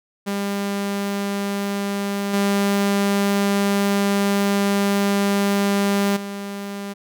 sawtooth tone with level steps, 200.2 Hz, G3, 37 cents sharp, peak -18 / -13 / -24 dBFS, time 0.26-6.94 s, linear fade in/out 20 ms, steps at 2.33 / 6.16 s, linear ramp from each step 10 ms, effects none

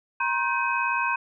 sine tone cluster, 949 / 1067 / 1547 / 2529 Hz, A#5 / C6 / G6 / D#7, +31 / +34 / -23 / +28 cents, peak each -28 dBFS, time 0.2-1.16 s, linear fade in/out 5 ms, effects none

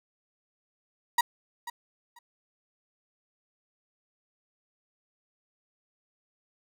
35% pulse tone with echo, 955 Hz, A#5, 42 cents sharp, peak -18 dBFS, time 1.18-1.21 s, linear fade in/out 5 ms, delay 490 ms, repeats 2, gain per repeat -15 dB, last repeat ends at 2.19 s, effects none

